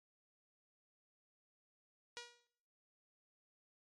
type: tone with exponential decay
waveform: 5% pulse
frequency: 479.3 Hz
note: A#4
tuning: 48 cents sharp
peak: -32 dBFS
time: 2.17-2.47 s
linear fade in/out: 0 ms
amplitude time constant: 65 ms
effects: noise-tail reverb RT60 0.8 s tail -24 dB re dry + MP3 48 kbps